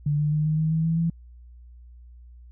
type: tone with pitch steps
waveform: sine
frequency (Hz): 146.83 / 149.48 / 152.18 / 154.93 / 157.73 / 160.58 / 163.48 / 166.44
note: D3 / D3 / D#3 / D#3 / D#3 / E3 / E3 / E3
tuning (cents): 0 / +31 / -38 / -7 / +24 / -45 / -14 / +17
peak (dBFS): -20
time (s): 0.06-1.1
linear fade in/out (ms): 5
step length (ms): 130
effects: added 60 Hz sine -44 dBFS peak until 2.51 s

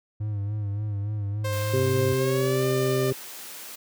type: tone with vibrato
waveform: triangle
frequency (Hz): 103.3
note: G#2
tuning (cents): -9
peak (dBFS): -24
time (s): 0.2-2.14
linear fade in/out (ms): 10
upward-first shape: sine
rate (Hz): 3.5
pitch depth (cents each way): 58
type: tone with pitch glide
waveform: sawtooth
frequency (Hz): 527 to 598.4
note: C5 to D5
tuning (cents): +12 to +32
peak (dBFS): -25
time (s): 1.44-3.11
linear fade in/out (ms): 10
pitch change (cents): +220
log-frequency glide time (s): 2.16-2.65
type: high-pass noise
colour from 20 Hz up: white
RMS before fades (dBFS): -40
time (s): 1.52-3.76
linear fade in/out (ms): 10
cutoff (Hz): 210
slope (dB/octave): 12
type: harmonic tone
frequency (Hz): 130.81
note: C3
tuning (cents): 0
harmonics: 1 / 2 / 3 / 4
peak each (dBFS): -26 / -32 / -24 / -36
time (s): 1.73-3.13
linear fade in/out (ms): 10
effects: none

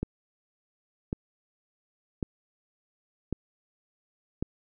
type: click train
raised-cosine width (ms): 3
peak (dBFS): -16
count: 5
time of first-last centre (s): 0.03-4.426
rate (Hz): 0.91
effects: none

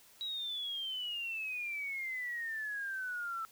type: exponential sweep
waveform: sine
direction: down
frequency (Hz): 3887 to 1318.5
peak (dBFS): -36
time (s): 0.21-3.45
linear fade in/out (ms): 0
effects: white hiss -61 dBFS RMS until 3.51 s

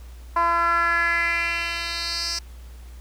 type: tone with band-pass filter sweep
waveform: 10% pulse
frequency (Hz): 339.2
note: E4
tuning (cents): +50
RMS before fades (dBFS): -23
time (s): 0.36-2.39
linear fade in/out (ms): 5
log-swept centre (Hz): 1000 to 5500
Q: 3.6
effects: added 60 Hz sine -38 dBFS peak until 3 s + pink hiss -53 dBFS RMS until 3 s

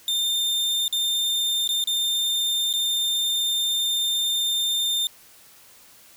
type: tone with dropouts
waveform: 40% pulse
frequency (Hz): 3609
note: A7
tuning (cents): +43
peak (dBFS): -20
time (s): 0.08-5.07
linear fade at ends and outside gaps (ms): 1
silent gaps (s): 0.88-0.926 / 1.676-1.69 / 1.84-1.873 / 2.729-2.737
effects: white hiss -51 dBFS RMS until 6.16 s

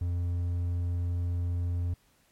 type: tone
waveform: triangle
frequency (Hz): 87.31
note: F2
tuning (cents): 0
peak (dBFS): -25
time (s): 0.01-1.94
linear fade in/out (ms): 5
effects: pink hiss -66 dBFS RMS until 2.31 s + MP3 64 kbps

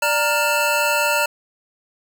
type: tone cluster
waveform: square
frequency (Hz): 590 / 926 / 1409 / 2653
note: D5 / A#5 / F6 / E7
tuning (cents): +8 / -12 / +15 / +10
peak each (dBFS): -23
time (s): 0.02-1.26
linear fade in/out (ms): 5
effects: none

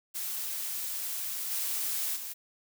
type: noise with level steps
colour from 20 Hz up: blue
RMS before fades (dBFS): -35 / -32 / -39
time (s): 0.14-2.34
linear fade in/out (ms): 20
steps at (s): 1.5 / 2.15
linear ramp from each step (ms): 20
effects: none

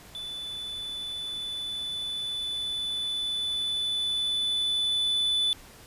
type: tone with level ramp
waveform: triangle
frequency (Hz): 3489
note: A7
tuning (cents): -15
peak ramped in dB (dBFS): -33 to -21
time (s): 0.15-5.53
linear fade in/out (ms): 0
effects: pink hiss -50 dBFS RMS until 5.86 s + resampled to 32000 Hz

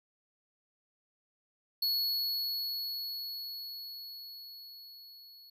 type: tone with level ramp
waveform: square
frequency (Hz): 4372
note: C#8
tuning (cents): -25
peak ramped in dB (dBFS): -28 to -53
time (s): 1.82-5.5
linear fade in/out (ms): 5
effects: none

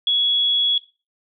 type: tone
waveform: sine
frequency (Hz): 3360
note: G#7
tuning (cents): +19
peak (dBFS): -15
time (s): 0.07-0.78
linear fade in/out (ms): 2
effects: noise-tail reverb RT60 0.3 s tail -17 dB re dry

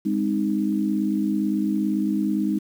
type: chord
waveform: sine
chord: Ab major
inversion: none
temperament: equal with one note detuned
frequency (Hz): 203.8 / 261.6 / 311.1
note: Ab3 / C4 / Eb4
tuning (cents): -32 / 0 / 0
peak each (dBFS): -23 / -28 / -24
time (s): 0.05-2.59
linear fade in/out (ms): 10
effects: 8-bit

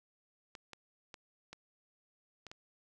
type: clicks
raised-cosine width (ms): 0.2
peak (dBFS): -30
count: 6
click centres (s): 0.552 / 0.733 / 1.142 / 1.53 / 2.467 / 2.515
effects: none

